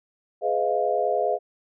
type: chord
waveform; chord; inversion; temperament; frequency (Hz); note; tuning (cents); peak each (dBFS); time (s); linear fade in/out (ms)
sine; F half-diminished seventh; first; just; 419.1 / 502.9 / 628.6 / 698.5; Ab4 / Cb5 / Eb5 / F5; +16 / +31 / +18 / 0; -27 / -27 / -26 / -25; 0.41-1.39; 50
effects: none

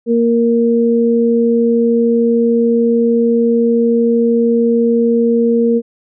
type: tone pair together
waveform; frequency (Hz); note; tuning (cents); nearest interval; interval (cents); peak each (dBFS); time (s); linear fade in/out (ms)
sine; 233.1 / 466.5; A#3 / A#4; 0 / +1; octave; 1201; -12; 0.06-5.82; 50
effects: none

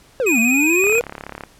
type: exponential two-way sweep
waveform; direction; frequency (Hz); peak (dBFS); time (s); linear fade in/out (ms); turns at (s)
triangle; down then up; 554.4 to 220 to 485.7; -14; 0.2-1.01; 0; 0.39
type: tone with vibrato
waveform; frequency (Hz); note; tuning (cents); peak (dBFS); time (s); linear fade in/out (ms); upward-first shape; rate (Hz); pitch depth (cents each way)
square; 2489; D#7; 0; -16; 0.26-1; 10; square; 16; 25
type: click train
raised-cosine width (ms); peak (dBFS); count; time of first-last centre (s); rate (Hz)
0.5; -15; 22; 0.84-1.437; 35.2
effects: pink hiss -50 dBFS RMS until 1.59 s + low-pass 12000 Hz 12 dB/octave

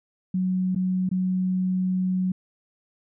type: tone with dropouts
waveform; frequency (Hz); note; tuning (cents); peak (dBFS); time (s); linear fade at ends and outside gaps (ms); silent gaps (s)
sine; 185; F#3; 0; -21; 0.34-2.32; 5; 0.749-0.759 / 1.091-1.113
effects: none

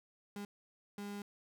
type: tone bursts at uneven times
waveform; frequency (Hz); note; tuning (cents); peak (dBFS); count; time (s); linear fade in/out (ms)
35% pulse; 203.3; G#3; -37; -40; 2; 0.36-0.45 / 0.98-1.22; 2
effects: none

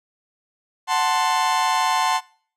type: chord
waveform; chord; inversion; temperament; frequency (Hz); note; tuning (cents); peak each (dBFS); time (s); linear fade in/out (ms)
40% pulse; F# diminished; none; equal with one note detuned; 740 / 884.1 / 1046.5; F#5 / A5 / C6; 0 / +8 / 0; -23 / -21 / -21; 0.87-2.21; 50
effects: noise-tail reverb RT60 0.5 s tail -23 dB re dry + low-pass 9000 Hz 12 dB/octave

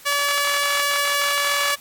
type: tone with high-pass filter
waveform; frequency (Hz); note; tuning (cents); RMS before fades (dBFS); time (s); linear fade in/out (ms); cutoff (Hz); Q
sawtooth; 572; D5; -46; -21; 0.05-1.76; 20; 1300; 0.89
effects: white hiss -45 dBFS RMS until 1.8 s + AAC 64 kbps

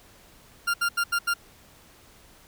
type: tone bursts at uneven times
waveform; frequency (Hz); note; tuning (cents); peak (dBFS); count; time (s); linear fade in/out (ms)
40% pulse; 1396.9; F6; 0; -21; 5; 0.67-0.74 / 0.81-0.89 / 0.97-1.04 / 1.12-1.19 / 1.27-1.34; 10
effects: pink hiss -54 dBFS RMS until 2.47 s

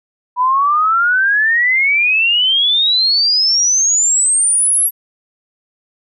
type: exponential sweep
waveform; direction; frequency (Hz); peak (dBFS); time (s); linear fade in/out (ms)
sine; up; 976 to 11520; -10; 0.36-4.91; 50
effects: none

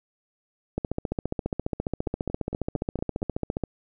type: two click trains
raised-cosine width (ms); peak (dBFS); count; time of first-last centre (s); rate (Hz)
2; -13 / -20; 43 / 6; 0.78-3.637 / 2.07-3.219; 14.7 / 4.35
effects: none

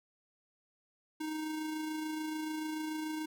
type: tone with amplitude modulation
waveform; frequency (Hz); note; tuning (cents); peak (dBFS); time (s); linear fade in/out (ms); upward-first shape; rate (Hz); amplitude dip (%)
square; 311.1; D#4; 0; -35; 1.2-3.26; 10; sine; 26.9; 30
effects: none

